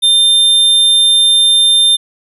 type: tone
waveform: square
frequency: 3600 Hz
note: A7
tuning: 39 cents sharp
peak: -7 dBFS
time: 0.02-1.97 s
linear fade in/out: 20 ms
effects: resampled to 32000 Hz